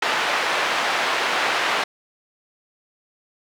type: band-pass noise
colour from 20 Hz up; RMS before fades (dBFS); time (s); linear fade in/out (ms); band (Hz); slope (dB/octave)
pink; -22; 0.02-1.84; 5; 720 to 3100; 12
effects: none